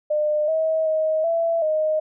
sine tone with pitch steps, 603 / 638 / 629 / 667 / 621 Hz, D5 / D#5 / D#5 / E5 / D#5, +46 / +43 / +19 / +20 / -3 cents, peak -18 dBFS, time 0.1-2 s, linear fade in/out 10 ms, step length 380 ms, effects none

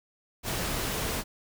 sine tone in noise, 440 Hz, A4, in tune, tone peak -40 dBFS, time 0.9-1.16 s, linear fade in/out 50 ms, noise pink, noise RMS -31 dBFS, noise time 0.43-1.24 s, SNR -12 dB, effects none

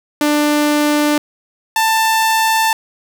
sawtooth tone pair in turn, 296.4 / 888.2 Hz, D4 / A5, +16 / +16 cents, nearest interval octave + perfect fifth, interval 1900 cents, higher second, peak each -8 dBFS, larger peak neither, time 0.21-1.18 / 1.76-2.73 s, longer neither, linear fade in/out 2 ms, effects none

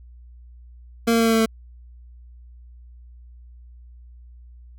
25% pulse tone with pitch steps, 231 / 229.4 / 227.8 / 226.2 / 224.7 / 223.1 Hz, A#3 / A#3 / A#3 / A3 / A3 / A3, -16 / -28 / -40 / +48 / +37 / +24 cents, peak -12 dBFS, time 1.07-1.46 s, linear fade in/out 10 ms, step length 65 ms, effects added 60 Hz sine -42 dBFS peak until 4.78 s

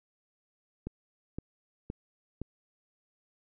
click train, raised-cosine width 3 ms, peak -23 dBFS, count 4, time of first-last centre 0.87-2.416 s, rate 1.94 Hz, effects none

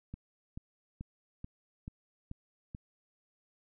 click train, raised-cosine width 5 ms, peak -29 dBFS, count 7, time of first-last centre 0.14-2.749 s, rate 2.3 Hz, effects none

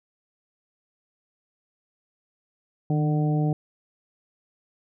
harmonic tone with a mistuned harmonic, 150 Hz, D3, 37 cents sharp, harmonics 1 / 2 / 3 / 4 / 5, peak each -21 / -28 / -34 / -37 / -34 dBFS, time 2.9-3.53 s, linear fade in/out 2 ms, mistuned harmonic 1, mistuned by +42 cents, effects none

